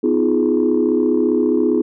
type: chord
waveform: sine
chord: F half-diminished seventh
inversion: second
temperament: just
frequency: 251.4 / 314.3 / 349.2 / 419.1 Hz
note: Cb4 / Eb4 / F4 / Ab4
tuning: +31 / +18 / 0 / +16 cents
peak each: -18 dBFS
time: 0.03-1.82 s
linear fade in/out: 10 ms
effects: tanh soft clip ceiling -6 dBFS